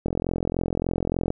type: click train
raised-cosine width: 2 ms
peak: -11 dBFS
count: 55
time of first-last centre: 0.06-1.304 s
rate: 43.4 Hz
effects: none